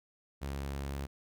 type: tone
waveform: sawtooth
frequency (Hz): 69.3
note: C#2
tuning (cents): 0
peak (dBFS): -32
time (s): 0.41-1.07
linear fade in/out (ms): 20
effects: none